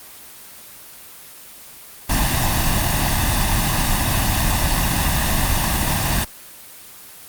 pink noise with comb filter, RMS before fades -18 dBFS, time 2.09-6.25 s, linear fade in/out 10 ms, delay 1.1 ms, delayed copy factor +1, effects white hiss -40 dBFS RMS until 7.28 s + Opus 24 kbps

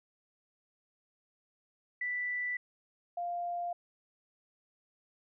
sine tone pair in turn, 1975.5 / 698.4 Hz, B6 / F5, 0 / 0 cents, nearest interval octave + tritone, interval 1800 cents, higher first, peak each -32 / -33 dBFS, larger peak first, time 2.01-2.57 / 3.17-3.73 s, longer neither, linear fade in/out 5 ms, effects none

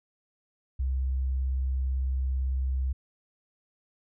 sine tone with vibrato, 65.41 Hz, C2, in tune, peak -25 dBFS, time 0.79-2.93 s, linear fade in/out 10 ms, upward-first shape sine, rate 18 Hz, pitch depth 15 cents each way, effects none

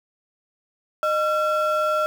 triangle ring-modulated tone, 987.8 Hz, B5, in tune, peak -14 dBFS, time 1.03-2.06 s, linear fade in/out 0 ms, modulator 373 Hz, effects 7-bit

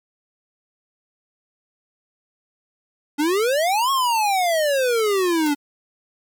square exponential two-way sweep, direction up then down, 282.5 to 1108.7 to 282.5 Hz, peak -18 dBFS, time 3.18-5.55 s, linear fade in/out 20 ms, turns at 3.91 s
white noise with exponential decay, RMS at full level -30 dBFS, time 5.46-5.56 s, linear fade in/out 2 ms, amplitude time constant 21 ms
effects none

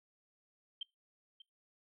sine tone with echo, 3143 Hz, G7, 4 cents sharp, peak -37 dBFS, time 0.81-0.83 s, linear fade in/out 5 ms, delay 590 ms, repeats 1, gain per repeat -15 dB, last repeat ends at 1.42 s, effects noise-tail reverb RT60 0.2 s tail -23 dB re dry

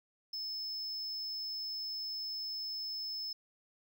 triangle tone, 5230 Hz, E8, 15 cents flat, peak -36 dBFS, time 0.33-3.33 s, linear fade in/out 5 ms, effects none

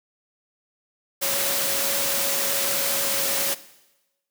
sine tone in noise, 554.4 Hz, C#5, in tune, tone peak -32 dBFS, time 1.21-3.55 s, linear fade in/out 20 ms, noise white, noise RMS -24 dBFS, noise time 1.21-3.55 s, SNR -11 dB, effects noise-tail reverb RT60 1.0 s tail -17 dB re dry + high-pass 150 Hz 12 dB/octave

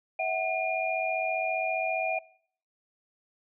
sine tone cluster, 651 / 746 / 2420 Hz, E5 / F#5 / D#7, -22 / +14 / -49 cents, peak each -31 dBFS, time 0.19-2.19 s, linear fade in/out 5 ms, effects noise-tail reverb RT60 0.6 s tail -22 dB re dry

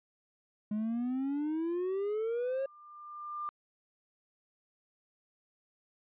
triangle exponential sweep, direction up, 207.7 to 550 Hz, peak -28 dBFS, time 0.71-2.66 s, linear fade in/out 5 ms
sine tone with exponential growth, 1196 Hz, D6, 31 cents sharp, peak -33 dBFS, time 2.01-3.49 s, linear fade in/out 0 ms, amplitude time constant 320 ms
effects tanh soft clip ceiling -24 dBFS + resampled to 8000 Hz

